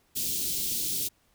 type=band-stop noise; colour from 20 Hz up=white; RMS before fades=-30 dBFS; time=0.15-1.09 s; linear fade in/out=20 ms; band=380 to 3300 Hz; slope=24 dB/octave; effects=pink hiss -67 dBFS RMS until 1.34 s